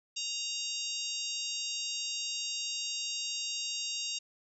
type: harmonic tone with a mistuned harmonic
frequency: 932.3 Hz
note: A#5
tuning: in tune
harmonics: 3 / 4 / 5 / 6 / 7 / 8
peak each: -39 / -40 / -41 / -42 / -42 / -43 dBFS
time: 0.16-4.19 s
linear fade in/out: 10 ms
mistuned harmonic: 5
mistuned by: +23 cents
effects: none